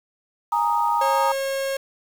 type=chord; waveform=sine; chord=Ab suspended second; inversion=none; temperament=equal; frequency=830.6 / 932.3 / 1244.5 Hz; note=Ab5 / Bb5 / Eb6; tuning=0 / 0 / 0 cents; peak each=-25 / -20 / -25 dBFS; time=0.52-1.32 s; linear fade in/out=5 ms
type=tone; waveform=45% pulse; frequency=543 Hz; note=C#5; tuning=36 cents flat; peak=-23 dBFS; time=1.01-1.77 s; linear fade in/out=5 ms
effects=7-bit